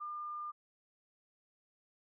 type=tone; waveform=sine; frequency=1203 Hz; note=D6; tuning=41 cents sharp; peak=-39 dBFS; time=0-0.52 s; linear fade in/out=20 ms; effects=none